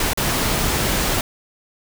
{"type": "noise with dropouts", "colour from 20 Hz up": "pink", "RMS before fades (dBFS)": -20, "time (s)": [0, 1.21], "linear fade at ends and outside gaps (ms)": 2, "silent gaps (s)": [0.134, 0.174], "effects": []}